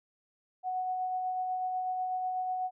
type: tone with tremolo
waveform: sine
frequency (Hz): 740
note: F#5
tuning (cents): 0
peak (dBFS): -29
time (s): 0.63-2.71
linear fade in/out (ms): 50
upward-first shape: sine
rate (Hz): 8.1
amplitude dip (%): 25
effects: none